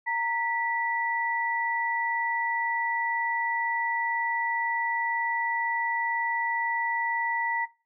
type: tone pair together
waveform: sine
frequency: 925.5 / 1961 Hz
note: A#5 / B6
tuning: -13 / -13 cents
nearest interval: octave + minor second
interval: 1300 cents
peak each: -29 / -28 dBFS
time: 0.06-7.66 s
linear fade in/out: 20 ms
effects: noise-tail reverb RT60 0.3 s tail -17 dB re dry